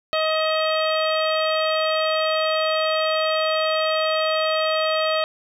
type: harmonic tone with a mistuned harmonic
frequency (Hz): 630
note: D#5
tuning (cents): +21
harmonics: 1 / 2 / 3 / 4 / 5 / 6 / 7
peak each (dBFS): -21 / -25 / -31 / -29 / -30 / -33 / -33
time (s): 0.13-5.24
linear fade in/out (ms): 0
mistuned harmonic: 4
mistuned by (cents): +29
effects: 9-bit